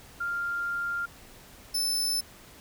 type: tone pair in turn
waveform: sine / sawtooth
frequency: 1396 / 5271 Hz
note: F6 / E8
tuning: -1 / -1 cents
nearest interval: octave + major seventh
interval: 2300 cents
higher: second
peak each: -28 / -23 dBFS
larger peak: second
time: 0.2-1.06 / 1.74-2.21 s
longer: first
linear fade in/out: 10 ms
effects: pink hiss -51 dBFS RMS until 2.6 s